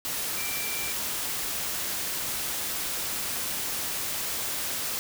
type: tone in noise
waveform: sine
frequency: 2349 Hz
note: D7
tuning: in tune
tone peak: -36 dBFS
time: 0.37-0.92 s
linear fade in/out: 0 ms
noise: white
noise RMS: -31 dBFS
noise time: 0.05-4.99 s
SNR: -8 dB
effects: none